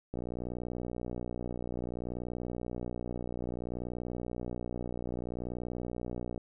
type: click train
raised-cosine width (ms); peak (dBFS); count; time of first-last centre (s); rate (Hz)
2; -24; 379; 0.14-6.378; 60.6
effects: none